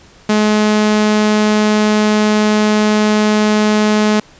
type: tone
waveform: sawtooth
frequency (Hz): 212.4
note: G#3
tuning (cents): +39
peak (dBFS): -6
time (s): 0.29-4.2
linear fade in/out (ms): 5
effects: pink hiss -44 dBFS RMS until 4.39 s + resampled to 16000 Hz